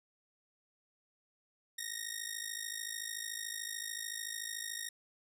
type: ring-modulated tone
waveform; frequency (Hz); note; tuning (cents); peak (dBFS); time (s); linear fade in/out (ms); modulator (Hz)
10% pulse; 1864.7; A#6; 0; -27; 1.78-4.89; 5; 26.8
effects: none